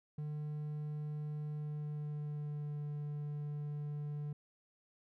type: tone with pitch glide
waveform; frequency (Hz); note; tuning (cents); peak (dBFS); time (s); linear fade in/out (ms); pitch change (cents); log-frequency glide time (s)
triangle; 150 to 147.42; D3 to D3; +37 to +7; -36; 0.18-4.33; 5; -30; 1.58-2.8
effects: none